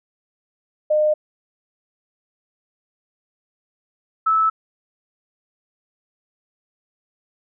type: tone pair in turn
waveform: sine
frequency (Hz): 609 / 1307.3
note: D#5 / E6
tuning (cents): -37 / -15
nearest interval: octave + minor second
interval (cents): 1322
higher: second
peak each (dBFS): -14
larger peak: neither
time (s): 0.9-1.14 / 4.26-4.5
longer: neither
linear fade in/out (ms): 10
effects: none